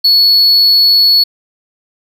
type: tone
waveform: triangle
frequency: 4397 Hz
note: C#8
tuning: 15 cents flat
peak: -4 dBFS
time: 0.04-1.24 s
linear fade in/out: 10 ms
effects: none